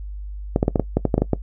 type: clicks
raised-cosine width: 2 ms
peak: -3 dBFS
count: 11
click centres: 0.561 / 0.629 / 0.681 / 0.758 / 0.797 / 0.97 / 1.053 / 1.142 / 1.18 / 1.22 / 1.333 s
effects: noise-tail reverb RT60 0.1 s tail -19 dB re dry + added 50 Hz sine -29 dBFS peak until 1.42 s